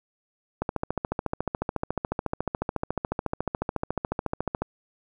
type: click train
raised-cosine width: 1 ms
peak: -12 dBFS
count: 57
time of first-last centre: 0.62-4.62 s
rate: 14 Hz
effects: none